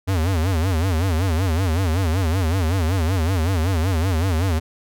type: tone with vibrato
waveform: square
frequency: 87.31 Hz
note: F2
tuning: in tune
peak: -18 dBFS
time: 0.07-4.6 s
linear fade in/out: 20 ms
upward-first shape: sine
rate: 5.3 Hz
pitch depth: 200 cents each way
effects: none